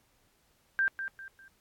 sine tone with echo, 1578 Hz, G6, 11 cents sharp, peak -24 dBFS, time 0.79-0.88 s, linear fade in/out 0 ms, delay 200 ms, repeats 3, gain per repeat -9 dB, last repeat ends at 1.48 s, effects pink hiss -69 dBFS RMS until 1.6 s + AAC 64 kbps

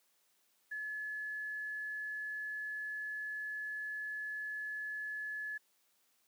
sine tone with quantisation, 1711 Hz, A6, 49 cents flat, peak -38 dBFS, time 0.71-5.58 s, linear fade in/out 10 ms, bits 11, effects white hiss -74 dBFS RMS until 6.27 s + high-pass 200 Hz 12 dB/octave

